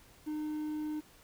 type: tone with quantisation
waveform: triangle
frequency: 304.8 Hz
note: D#4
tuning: 36 cents flat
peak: -32 dBFS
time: 0.26-1.01 s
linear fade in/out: 20 ms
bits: 10
effects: pink hiss -60 dBFS RMS until 1.23 s